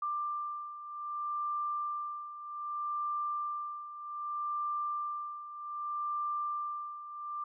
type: beating tone pair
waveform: sine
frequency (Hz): 1185 / 1185.64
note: D6 / D6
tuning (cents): +15 / +16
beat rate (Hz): 0.64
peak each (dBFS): -40 / -35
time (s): 0.02-7.44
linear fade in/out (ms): 5
effects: none